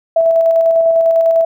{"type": "tone with tremolo", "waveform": "sine", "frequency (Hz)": 659.3, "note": "E5", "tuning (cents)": 0, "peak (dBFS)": -7, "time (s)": [0.16, 1.45], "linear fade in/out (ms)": 5, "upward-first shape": "square", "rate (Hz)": 10, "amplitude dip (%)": 25, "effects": []}